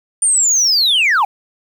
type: linear sweep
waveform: sine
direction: down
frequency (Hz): 9110 to 740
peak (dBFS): -8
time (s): 0.22-1.25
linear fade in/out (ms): 5
effects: tanh soft clip ceiling -9 dBFS + 7-bit